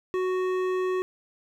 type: tone with hard clipping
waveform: triangle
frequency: 370 Hz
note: F#4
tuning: in tune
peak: -26 dBFS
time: 0.14-1.02 s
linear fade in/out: 0 ms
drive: 16 dB
effects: none